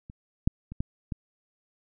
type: clicks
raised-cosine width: 5 ms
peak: -30 / -9 / -26 / -16 / -19 dBFS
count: 5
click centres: 0.099 / 0.475 / 0.72 / 0.805 / 1.122 s
effects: none